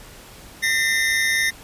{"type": "tone cluster", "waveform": "square", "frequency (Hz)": [1810, 1914, 2062, 3694], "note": ["A6", "A#6", "C7", "A#7"], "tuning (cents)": [48, 45, -26, -16], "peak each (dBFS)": [-22, -28, -23, -28], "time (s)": [0.62, 1.51], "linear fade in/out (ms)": 20, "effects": ["pink hiss -43 dBFS RMS until 1.63 s", "resampled to 32000 Hz"]}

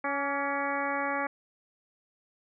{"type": "harmonic tone with a mistuned harmonic", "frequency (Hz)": 280, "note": "C#4", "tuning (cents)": 18, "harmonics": [1, 2, 3, 4, 5, 6, 7, 8], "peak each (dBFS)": [-37, -35, -34, -35, -38, -37, -38, -39], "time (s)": [0.04, 1.27], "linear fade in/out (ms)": 5, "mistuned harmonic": 4, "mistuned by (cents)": 36, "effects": []}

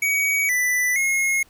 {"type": "tone with pitch steps", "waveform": "square", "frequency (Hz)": [2259, 1986, 2160], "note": ["C#7", "B6", "C#7"], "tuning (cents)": [32, 9, -45], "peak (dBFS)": -19, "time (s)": [0.02, 1.43], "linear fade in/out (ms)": 5, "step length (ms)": 470, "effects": ["pink hiss -56 dBFS RMS until 1.49 s"]}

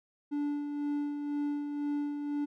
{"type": "tone with tremolo", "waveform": "triangle", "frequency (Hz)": 290.8, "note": "D4", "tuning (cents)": -17, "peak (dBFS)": -27, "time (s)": [0.31, 2.46], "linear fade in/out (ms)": 20, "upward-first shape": "sine", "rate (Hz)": 2, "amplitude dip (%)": 45, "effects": []}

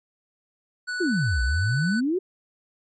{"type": "tone with pitch glide", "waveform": "square", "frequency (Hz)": [1480, 1495.5], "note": ["F#6", "F#6"], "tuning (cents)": [0, 18], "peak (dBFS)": -28, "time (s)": [0.87, 2.01], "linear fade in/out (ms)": 20, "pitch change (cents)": 18, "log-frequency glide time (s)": [1.06, 1.14]}
{"type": "exponential two-way sweep", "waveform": "sine", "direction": "down then up", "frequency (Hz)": [390.8, 58.27, 390.8], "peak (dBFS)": -21, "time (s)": [1, 2.19], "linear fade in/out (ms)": 10, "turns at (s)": 1.42}
{"effects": ["resampled to 16000 Hz"]}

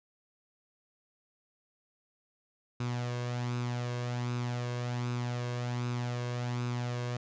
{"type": "tone with flanger", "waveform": "sawtooth", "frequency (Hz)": 122, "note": "B2", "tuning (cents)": -21, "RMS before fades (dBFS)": -34, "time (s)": [2.8, 7.17], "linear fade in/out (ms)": 5, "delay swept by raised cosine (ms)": [0.78, 1.88], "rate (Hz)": 1.3, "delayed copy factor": 0.5, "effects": ["resampled to 16000 Hz"]}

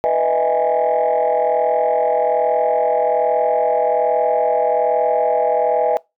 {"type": "chord", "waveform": "sine", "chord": "E major seventh", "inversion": "second", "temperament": "just", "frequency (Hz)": [494.4, 618.1, 659.3, 824.1], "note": ["B4", "D#5", "E5", "G#5"], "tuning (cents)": [2, -12, 0, -14], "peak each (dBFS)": -18, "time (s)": [0.04, 5.97], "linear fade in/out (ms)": 0, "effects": ["noise-tail reverb RT60 0.2 s tail -23 dB re dry", "tanh soft clip ceiling -8 dBFS"]}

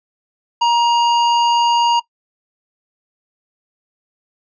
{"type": "tone with hard clipping", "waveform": "triangle", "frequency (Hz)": 944, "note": "A#5", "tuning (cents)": 22, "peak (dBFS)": -13, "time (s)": [0.61, 2], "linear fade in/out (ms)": 10, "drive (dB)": 16, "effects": ["noise-tail reverb RT60 0.1 s tail -20 dB re dry", "resampled to 16000 Hz"]}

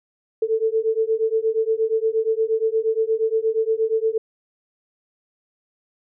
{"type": "beating tone pair", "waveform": "sine", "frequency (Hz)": [440, 448.5], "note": ["A4", "A4"], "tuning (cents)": [0, 33], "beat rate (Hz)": 8.5, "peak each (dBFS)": -21, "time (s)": [0.42, 4.18], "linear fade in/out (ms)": 5, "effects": []}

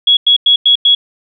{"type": "tone bursts", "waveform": "sine", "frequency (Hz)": 3344, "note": "G#7", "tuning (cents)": 11, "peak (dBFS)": -5, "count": 5, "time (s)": [0.07, 0.95], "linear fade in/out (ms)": 5, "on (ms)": 100, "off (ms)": 95, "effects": []}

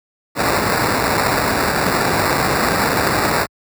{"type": "noise with sample-and-hold", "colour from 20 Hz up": "violet", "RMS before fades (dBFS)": -17, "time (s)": [0.35, 3.47], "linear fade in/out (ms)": 50, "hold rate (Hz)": 3150, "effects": ["high-pass 60 Hz 12 dB/octave"]}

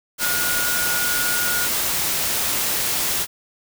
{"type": "tone in noise", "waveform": "sine", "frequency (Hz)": 1439, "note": "F#6", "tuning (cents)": -49, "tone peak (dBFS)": -24, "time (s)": [0.19, 1.69], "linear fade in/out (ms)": 50, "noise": "white", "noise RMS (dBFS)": -22, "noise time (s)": [0.18, 3.27], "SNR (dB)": -5, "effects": []}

